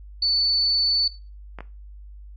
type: tone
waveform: sine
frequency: 4488 Hz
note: C#8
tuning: 21 cents sharp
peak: -18 dBFS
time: 0.22-1.08 s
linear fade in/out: 5 ms
type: clicks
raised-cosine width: 0.5 ms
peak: -21 dBFS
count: 2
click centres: 1.587 / 1.606 s
effects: noise-tail reverb RT60 0.3 s tail -17 dB re dry + added 50 Hz sine -39 dBFS peak until 2.36 s